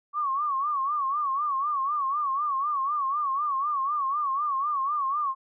sine tone with vibrato, 1134 Hz, C#6, 39 cents sharp, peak -24 dBFS, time 0.13-5.35 s, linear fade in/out 50 ms, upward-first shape sine, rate 4 Hz, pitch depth 120 cents each way, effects none

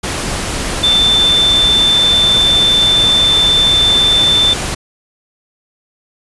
sine tone in noise, 3544 Hz, A7, 12 cents sharp, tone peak -8 dBFS, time 0.83-4.54 s, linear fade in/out 10 ms, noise pink, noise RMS -19 dBFS, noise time 0.03-4.75 s, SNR +8 dB, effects resampled to 24000 Hz

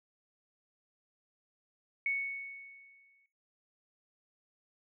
sine tone with exponential decay, 2217 Hz, C#7, in tune, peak -28 dBFS, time 2.06-3.26 s, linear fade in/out 2 ms, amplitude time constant 260 ms, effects noise-tail reverb RT60 0.6 s tail -20 dB re dry

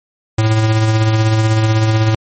square tone with tremolo, 109.9 Hz, A2, 2 cents flat, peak -9 dBFS, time 0.38-2.15 s, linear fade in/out 5 ms, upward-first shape triangle, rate 16 Hz, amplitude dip 40%, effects MP3 32 kbps

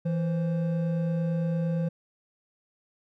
triangle tone pair together, 164.81 / 523.2 Hz, E3 / C5, 0 / 0 cents, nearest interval octave + minor sixth, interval 2000 cents, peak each -23 / -33 dBFS, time 0.05-1.89 s, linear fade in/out 10 ms, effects none

